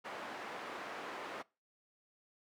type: band-pass noise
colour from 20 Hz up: white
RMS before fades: -45 dBFS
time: 0.04-1.43 s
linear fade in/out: 20 ms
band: 290 to 1400 Hz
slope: 12 dB/octave
effects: noise-tail reverb RT60 0.3 s tail -24 dB re dry